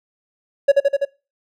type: tone with echo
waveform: triangle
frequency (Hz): 559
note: C#5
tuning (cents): +14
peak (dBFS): -5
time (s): 0.68-0.72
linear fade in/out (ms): 10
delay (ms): 83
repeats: 4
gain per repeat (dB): -2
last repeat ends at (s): 1.052
effects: noise-tail reverb RT60 0.3 s tail -22 dB re dry